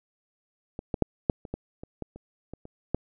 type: clicks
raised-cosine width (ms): 2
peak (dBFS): -21 / -14 / -7 / -7 / -26 / -18 / -26 / -20 / -30 / -25 / -30 / -11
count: 12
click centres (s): 0.791 / 0.942 / 1.023 / 1.298 / 1.452 / 1.54 / 1.835 / 2.023 / 2.16 / 2.536 / 2.654 / 2.946
effects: none